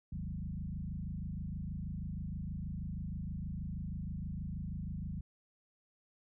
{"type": "tone with frequency modulation", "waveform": "sine", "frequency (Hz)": 118.2, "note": "A#2", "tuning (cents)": 24, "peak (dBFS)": -37, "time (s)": [0.12, 5.21], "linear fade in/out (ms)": 5, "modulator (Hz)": 26.3, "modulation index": 3, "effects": []}